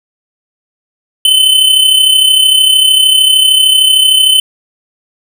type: tone with amplitude modulation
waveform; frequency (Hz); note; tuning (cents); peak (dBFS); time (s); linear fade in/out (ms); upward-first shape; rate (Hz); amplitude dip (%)
square; 3048; G7; -49; -3; 1.25-4.4; 2; sine; 33.2; 50
effects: none